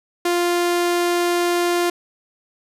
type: tone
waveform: sawtooth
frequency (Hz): 349.2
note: F4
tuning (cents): 0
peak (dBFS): -13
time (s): 0.25-1.9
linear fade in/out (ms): 5
effects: resampled to 32000 Hz